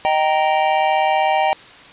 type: chord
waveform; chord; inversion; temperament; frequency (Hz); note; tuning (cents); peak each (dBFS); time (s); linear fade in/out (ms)
square; Eb major; none; just; 622.3 / 777.8 / 933.4; Eb5 / G5 / Bb5; 0 / -14 / +2; -21 / -17 / -22; 0.05-1.53; 0
effects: white hiss -41 dBFS RMS until 1.92 s + resampled to 8000 Hz